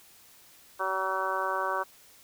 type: harmonic tone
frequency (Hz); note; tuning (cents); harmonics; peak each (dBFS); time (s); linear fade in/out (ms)
189.8; F#3; +44; 2 / 3 / 4 / 5 / 6 / 7 / 8; -38 / -35 / -38 / -33 / -32 / -38 / -35; 0.79-1.84; 20
effects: white hiss -56 dBFS RMS until 2.23 s